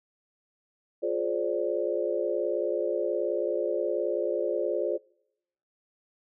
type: chord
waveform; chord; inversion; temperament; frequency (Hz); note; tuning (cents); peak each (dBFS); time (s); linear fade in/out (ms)
sine; D half-diminished seventh; first; just; 352.4 / 422.9 / 528.6 / 587.3; F4 / Ab4 / C5 / D5; +16 / +31 / +18 / 0; -31; 1.02-4.98; 20
effects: noise-tail reverb RT60 0.8 s tail -26 dB re dry